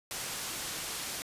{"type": "low-pass noise", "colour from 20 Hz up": "white", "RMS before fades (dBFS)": -38, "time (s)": [0.11, 1.22], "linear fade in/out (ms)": 0, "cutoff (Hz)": 9900, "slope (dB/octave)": 12, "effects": ["resampled to 32000 Hz"]}